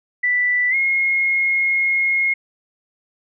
sine tone with pitch glide, 1975.5 to 2154 Hz, B6 to C7, 0 to +50 cents, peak -15 dBFS, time 0.23-2.34 s, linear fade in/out 10 ms, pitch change +150 cents, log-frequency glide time 0.7-0.75 s, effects none

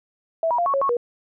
sine tone with pitch steps, 656 / 961 / 695 / 1107 / 550 / 1101 / 479.8 Hz, E5 / B5 / F5 / C#6 / C#5 / C#6 / A#4, -9 / -48 / -9 / -3 / -14 / -12 / +50 cents, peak -18 dBFS, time 0.43-0.969 s, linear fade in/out 2 ms, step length 77 ms, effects none

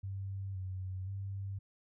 sine tone with pitch steps, 97.3 / 93.6 / 98 Hz, G2 / F#2 / G2, -12 / +20 / 0 cents, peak -37 dBFS, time 0.03-1.59 s, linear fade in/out 10 ms, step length 520 ms, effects none

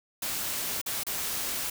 white noise with dropouts, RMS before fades -32 dBFS, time 0.22-1.7 s, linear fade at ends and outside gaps 5 ms, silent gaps 0.815-0.861 / 1.035-1.066 s, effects none

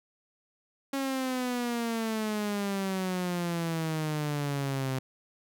sawtooth exponential sweep, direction down, 275.2 to 130.1 Hz, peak -25 dBFS, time 0.93-4.99 s, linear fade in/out 5 ms, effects none

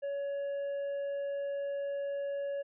triangle tone, 562 Hz, C#5, 24 cents sharp, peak -31 dBFS, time 0.02-2.63 s, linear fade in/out 20 ms, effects resampled to 8000 Hz

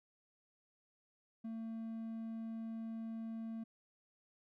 triangle tone, 225 Hz, A3, 39 cents sharp, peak -39 dBFS, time 1.44-3.64 s, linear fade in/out 10 ms, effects none

